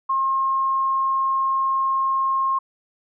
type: tone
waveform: sine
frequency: 1071 Hz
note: C6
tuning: 40 cents sharp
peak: -18 dBFS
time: 0.09-2.59 s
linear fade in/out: 10 ms
effects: none